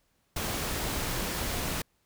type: noise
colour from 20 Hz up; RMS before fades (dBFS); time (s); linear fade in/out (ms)
pink; -32; 0.36-1.82; 5
effects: pink hiss -72 dBFS RMS until 2.05 s